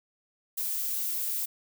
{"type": "noise", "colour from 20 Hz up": "violet", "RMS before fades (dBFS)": -31, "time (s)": [0.57, 1.46], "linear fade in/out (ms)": 10, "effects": []}